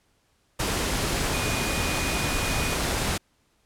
sine tone in noise, 2463 Hz, D#7, 18 cents flat, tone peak -33 dBFS, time 1.33-2.75 s, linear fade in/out 10 ms, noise pink, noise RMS -26 dBFS, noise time 0.59-3.18 s, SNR -10 dB, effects pink hiss -67 dBFS RMS until 3.65 s + low-pass 11000 Hz 12 dB/octave

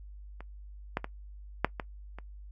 clicks, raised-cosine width 0.5 ms, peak -29 / -14 / -20 / -8 / -18 / -28 dBFS, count 6, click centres 0.406 / 0.971 / 1.044 / 1.646 / 1.798 / 2.186 s, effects noise-tail reverb RT60 0.1 s tail -20 dB re dry + added 50 Hz sine -44 dBFS peak until 2.51 s

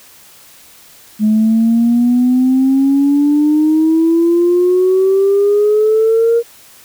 sine exponential sweep, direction up, 212 to 470.7 Hz, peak -7 dBFS, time 1.19-6.43 s, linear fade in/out 50 ms, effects tanh soft clip ceiling -4 dBFS + white hiss -42 dBFS RMS until 6.84 s

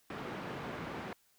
pink band-pass noise, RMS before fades -42 dBFS, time 0.1-1.13 s, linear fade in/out 2 ms, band 140 to 2000 Hz, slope 12 dB/octave, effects white hiss -70 dBFS RMS until 1.38 s

